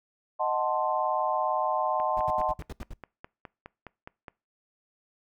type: chord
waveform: sine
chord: D# diminished seventh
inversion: none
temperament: equal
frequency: 622.3 / 740 / 880 / 1046.5 Hz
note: D#5 / F#5 / A5 / C6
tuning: 0 / 0 / 0 / 0 cents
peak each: -30 dBFS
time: 0.39-2.54 s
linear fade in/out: 20 ms
type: click train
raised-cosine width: 0.5 ms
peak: -26 dBFS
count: 12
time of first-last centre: 2-4.282 s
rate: 4.82 Hz
type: noise bursts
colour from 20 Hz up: brown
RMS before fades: -37 dBFS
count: 8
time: 2.17-2.935 s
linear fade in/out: 2 ms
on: 30 ms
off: 75 ms
effects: noise-tail reverb RT60 0.3 s tail -24 dB re dry